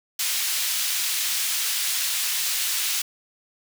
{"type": "high-pass noise", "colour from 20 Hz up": "pink", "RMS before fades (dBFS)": -25, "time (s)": [0.19, 3.02], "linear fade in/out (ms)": 5, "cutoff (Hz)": 2900, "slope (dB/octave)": 12, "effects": []}